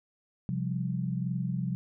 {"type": "chord", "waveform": "sine", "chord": "C suspended fourth", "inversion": "none", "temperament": "just", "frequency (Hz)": [130.81, 174.42, 196.22], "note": ["C3", "F3", "G3"], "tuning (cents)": [0, -2, 2], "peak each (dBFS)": [-32, -32, -36], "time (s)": [0.49, 1.75], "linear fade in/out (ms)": 0, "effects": []}